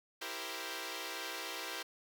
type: chord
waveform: 5% pulse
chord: C dominant seventh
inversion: first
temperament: equal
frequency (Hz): 329.6 / 392 / 466.2 / 523.3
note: E4 / G4 / Bb4 / C5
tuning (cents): 0 / 0 / 0 / 0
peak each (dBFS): -34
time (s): 0.21-1.83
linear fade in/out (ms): 10
effects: none